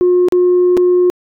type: tone with dropouts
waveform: sine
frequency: 358.9 Hz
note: F4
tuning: 47 cents sharp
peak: -6 dBFS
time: 0.01-1.1 s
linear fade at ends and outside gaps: 0 ms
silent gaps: 0.285-0.323 / 0.769-0.774 s
effects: tanh soft clip ceiling -5 dBFS